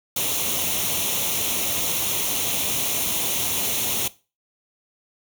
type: noise with comb filter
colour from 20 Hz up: white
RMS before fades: -24 dBFS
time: 0.16-4.08 s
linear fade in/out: 5 ms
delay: 0.31 ms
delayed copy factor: +0.65
effects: noise-tail reverb RT60 0.3 s tail -18 dB re dry + high-pass 60 Hz 12 dB/octave